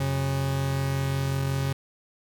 40% pulse tone pair together, 91 / 136.43 Hz, F#2 / C#3, -28 / -27 cents, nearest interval perfect fifth, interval 701 cents, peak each -31 / -24 dBFS, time 0-1.73 s, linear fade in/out 5 ms, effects none

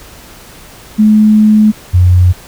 sine tone pair in turn, 214 / 89.98 Hz, A3 / F#2, -48 / -48 cents, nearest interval octave + minor third, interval 1500 cents, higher first, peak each -3 dBFS, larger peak neither, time 0.98-1.72 / 1.93-2.33 s, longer first, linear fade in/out 20 ms, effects pink hiss -35 dBFS RMS until 2.47 s

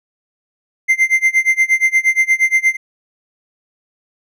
triangle tone with tremolo, 2086 Hz, C7, 6 cents flat, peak -6 dBFS, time 0.88-2.77 s, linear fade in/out 20 ms, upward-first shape sine, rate 8.5 Hz, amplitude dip 95%, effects none

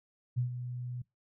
sine tone with ADSR envelope, 123.47 Hz, B2, in tune, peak -26 dBFS, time 0.36-1.02 s, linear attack 23 ms, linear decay 110 ms, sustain -10 dB, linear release 6 ms, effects noise-tail reverb RT60 0.2 s tail -23 dB re dry

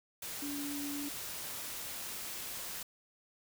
sine tone in noise, 286.7 Hz, D4, 42 cents flat, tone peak -38 dBFS, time 0.42-1.09 s, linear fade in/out 5 ms, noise white, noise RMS -42 dBFS, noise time 0.22-2.83 s, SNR +1 dB, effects none

